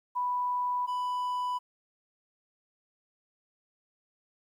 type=tone pair in turn; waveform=sine / triangle; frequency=987.8 / 992.3 Hz; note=B5 / B5; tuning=0 / +8 cents; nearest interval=unison; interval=8 cents; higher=second; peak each=-27 dBFS; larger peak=neither; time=0.15-0.87 / 0.87-1.59 s; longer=neither; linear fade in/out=20 ms; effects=11-bit